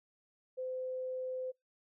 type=tone; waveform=sine; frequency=513 Hz; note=C5; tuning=34 cents flat; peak=-36 dBFS; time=0.57-1.52 s; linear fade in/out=20 ms; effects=noise-tail reverb RT60 0.2 s tail -26 dB re dry